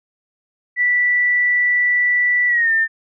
sine tone with pitch glide, 1965 to 1801.9 Hz, B6 to A6, -9 to +41 cents, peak -13 dBFS, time 0.76-2.88 s, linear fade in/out 50 ms, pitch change -150 cents, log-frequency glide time 2.48-2.71 s, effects none

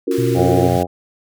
sine chord, Gb major seventh, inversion second, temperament just, 277.5 / 346.9 / 370 / 462.5 Hz, Db4 / F4 / Gb4 / Bb4, +2 / -12 / 0 / -14 cents, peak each -21 dBFS, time 0.07-0.68 s, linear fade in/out 10 ms
pink high-pass noise, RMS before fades -35 dBFS, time 0.11-0.83 s, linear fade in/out 2 ms, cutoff 1200 Hz, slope 24 dB/octave
sine tone with vibrato, 123.47 Hz, B2, in tune, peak -18 dBFS, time 0.18-0.78 s, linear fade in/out 5 ms, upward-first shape sine, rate 12 Hz, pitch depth 28 cents each way
harmonic tone, 89.2 Hz, F2, 37 cents sharp, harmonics 1 / 2 / 3 / 4 / 5 / 6 / 7 / 8 / 9, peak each -23 / -23 / -23 / -23 / -23 / -23 / -23 / -23 / -23 dBFS, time 0.34-0.87 s, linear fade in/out 50 ms
effects none

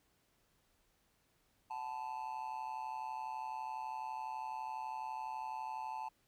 triangle tone with amplitude modulation, 877 Hz, A5, 6 cents flat, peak -34 dBFS, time 1.7-6.09 s, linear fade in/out 10 ms, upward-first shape sine, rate 132 Hz, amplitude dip 85%, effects pink hiss -75 dBFS RMS until 6.27 s

